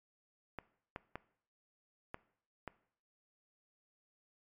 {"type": "clicks", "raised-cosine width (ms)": 0.5, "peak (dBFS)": -26, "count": 5, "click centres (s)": [0.587, 0.961, 1.156, 2.144, 2.677], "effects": ["noise-tail reverb RT60 0.6 s tail -19 dB re dry", "MP3 64 kbps"]}